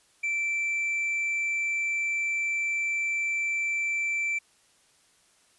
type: tone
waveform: triangle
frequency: 2336 Hz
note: D7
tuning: 10 cents flat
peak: -24 dBFS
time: 0.23-4.39 s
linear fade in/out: 10 ms
effects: white hiss -63 dBFS RMS until 5.58 s + resampled to 24000 Hz